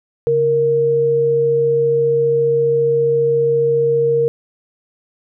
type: tone pair together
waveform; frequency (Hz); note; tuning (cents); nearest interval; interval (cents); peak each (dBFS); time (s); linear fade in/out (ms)
sine; 139.69 / 466.2; C#3 / A#4; +14 / 0; octave + major sixth; 2086; -24 / -12; 0.27-4.28; 0
effects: none